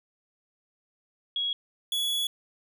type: tone pair in turn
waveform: sine / 45% pulse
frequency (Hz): 3322 / 3384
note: G#7 / G#7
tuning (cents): 0 / +32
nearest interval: unison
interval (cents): 32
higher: second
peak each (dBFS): -26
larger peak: neither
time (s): 1.36-1.53 / 1.92-2.27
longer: second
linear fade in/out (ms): 2
effects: none